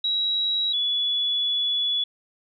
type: tone pair in turn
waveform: sine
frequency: 3870 / 3414 Hz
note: B7 / G#7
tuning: -36 / +47 cents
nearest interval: major second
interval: 217 cents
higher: first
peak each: -21 dBFS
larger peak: neither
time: 0.04-0.73 / 0.73-2.04 s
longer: second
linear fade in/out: 5 ms
effects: none